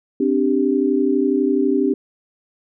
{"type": "chord", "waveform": "sine", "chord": "C suspended second", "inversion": "none", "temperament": "equal", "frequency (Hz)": [261.6, 293.7, 392], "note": ["C4", "D4", "G4"], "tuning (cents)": [0, 0, 0], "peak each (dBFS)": -19, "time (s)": [0.2, 1.94], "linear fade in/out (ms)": 5, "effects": []}